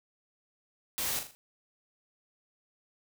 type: noise with echo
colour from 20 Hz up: white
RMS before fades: -33 dBFS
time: 0.98-1.19 s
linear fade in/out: 0 ms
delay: 40 ms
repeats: 4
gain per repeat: -7 dB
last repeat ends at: 1.35 s
effects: none